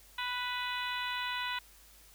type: harmonic tone with a mistuned harmonic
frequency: 493.9 Hz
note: B4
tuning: in tune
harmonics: 2 / 3 / 4 / 5 / 6 / 7 / 8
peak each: -38 / -40 / -41 / -42 / -43 / -43 / -44 dBFS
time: 0.18-1.59 s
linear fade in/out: 5 ms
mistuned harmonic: 5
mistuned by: +19 cents
effects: added 50 Hz sine -61 dBFS peak until 2.14 s + white hiss -59 dBFS RMS until 2.14 s